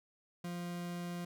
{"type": "tone", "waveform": "40% pulse", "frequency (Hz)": 174.61, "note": "F3", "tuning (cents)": 0, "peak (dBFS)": -38, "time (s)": [0.44, 1.25], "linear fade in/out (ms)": 5, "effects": []}